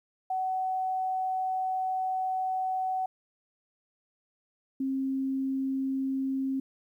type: tone pair in turn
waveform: sine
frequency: 751 / 267.4 Hz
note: F#5 / C4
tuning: +26 / +38 cents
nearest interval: octave + tritone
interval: 1788 cents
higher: first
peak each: -27 dBFS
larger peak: neither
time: 0.3-3.06 / 4.8-6.6 s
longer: first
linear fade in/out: 5 ms
effects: 11-bit